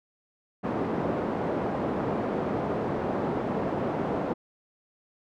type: band-pass noise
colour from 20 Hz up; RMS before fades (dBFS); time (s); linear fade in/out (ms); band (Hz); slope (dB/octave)
pink; -29; 0.63-4.34; 20; 200 to 750; 12
effects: none